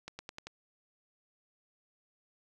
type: accelerating click train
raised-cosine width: 0.2 ms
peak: -25 dBFS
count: 5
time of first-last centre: 0.08-0.47 s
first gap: 110 ms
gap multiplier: 0.92
effects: none